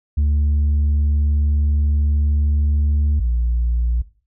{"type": "tone pair in turn", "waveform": "sine", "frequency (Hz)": [73.42, 58.88], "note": ["D2", "A#1"], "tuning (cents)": [0, 18], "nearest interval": "major third", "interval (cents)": 382, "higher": "first", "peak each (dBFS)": [-11, -14], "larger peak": "first", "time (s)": [[0.17, 3.2], [3.2, 4.02]], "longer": "first", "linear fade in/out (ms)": 10, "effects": ["noise-tail reverb RT60 0.4 s tail -18 dB re dry", "tanh soft clip ceiling -13 dBFS"]}